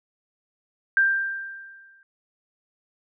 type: tone with exponential decay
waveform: sine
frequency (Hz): 1582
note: G6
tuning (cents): +15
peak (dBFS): -14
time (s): 0.97-2.03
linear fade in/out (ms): 1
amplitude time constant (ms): 230
effects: none